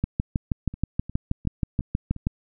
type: two click trains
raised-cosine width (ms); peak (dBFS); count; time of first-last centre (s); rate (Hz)
5; -23 / -10; 5 / 15; 0.74-2.163 / 0.04-2.269; 2.81 / 6.28
effects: none